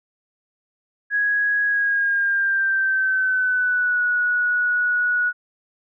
sine tone with pitch glide, 1661.2 to 1463 Hz, G#6 to F#6, 0 to -20 cents, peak -17 dBFS, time 1.1-5.33 s, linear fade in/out 50 ms, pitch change -220 cents, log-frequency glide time 1.65-4.03 s, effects none

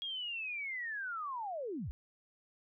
sine linear sweep, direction down, 3300 to 43.62 Hz, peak -37 dBFS, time 0.02-1.91 s, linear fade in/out 0 ms, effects none

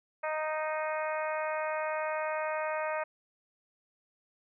harmonic tone, 310.3 Hz, D#4, 5 cents flat, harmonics 2 / 3 / 4 / 5 / 6 / 7 / 8, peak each -33 / -37 / -39 / -41 / -43 / -44 / -45 dBFS, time 0.23-3.04 s, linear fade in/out 10 ms, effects none

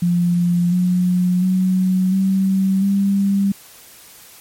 sine tone with pitch steps, 174.61 / 180.14 / 185.85 / 191.74 / 197.81 Hz, F3 / F#3 / F#3 / G3 / G3, 0 / -46 / +8 / -38 / +16 cents, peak -13 dBFS, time 0.02-3.52 s, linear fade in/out 5 ms, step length 700 ms, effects white hiss -43 dBFS RMS until 4.4 s + MP3 64 kbps

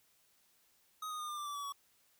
square tone with pitch steps, 1256 / 1236.6 / 1217.4 / 1198.6 / 1180 / 1161.8 / 1143.8 / 1126.1 Hz, D#6 / D#6 / D#6 / D6 / D6 / D6 / D6 / C#6, +16 / -11 / -38 / +35 / +8 / -19 / -46 / +27 cents, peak -40 dBFS, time 1.02-1.724 s, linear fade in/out 5 ms, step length 88 ms, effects white hiss -71 dBFS RMS until 2.19 s

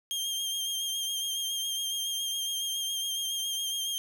sawtooth tone with vibrato, 3200 Hz, G7, 35 cents sharp, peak -27 dBFS, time 0.11-3.98 s, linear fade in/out 0 ms, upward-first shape sine, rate 7.2 Hz, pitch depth 27 cents each way, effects none

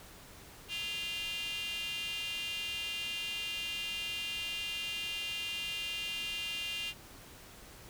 square tone with high-pass filter, 186.5 Hz, F#3, 14 cents sharp, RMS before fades -38 dBFS, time 0.68-6.94 s, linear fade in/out 50 ms, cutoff 2800 Hz, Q 7.5, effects pink hiss -53 dBFS RMS until 7.89 s

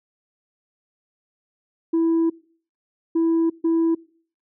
sine tone bursts at uneven times, 329.6 Hz, E4, in tune, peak -14 dBFS, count 3, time 1.93-2.3 / 3.15-3.5 / 3.64-3.95 s, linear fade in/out 10 ms, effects noise-tail reverb RT60 0.5 s tail -24 dB re dry + tanh soft clip ceiling -15 dBFS

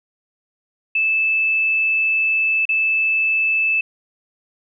sine tone with dropouts, 2626 Hz, E7, 7 cents flat, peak -15 dBFS, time 0.95-3.81 s, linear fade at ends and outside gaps 5 ms, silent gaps 2.654-2.69 s, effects none

